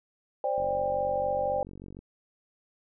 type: chord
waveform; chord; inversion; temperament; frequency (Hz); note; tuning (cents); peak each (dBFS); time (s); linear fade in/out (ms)
sine; C suspended second; none; equal with one note detuned; 523.3 / 587.3 / 796.8; C5 / D5 / G5; 0 / 0 / +28; -30; 0.44-1.63; 2
type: click train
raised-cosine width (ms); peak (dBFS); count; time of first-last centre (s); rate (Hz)
3; -31; 67; 0.58-1.99; 46.8
effects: none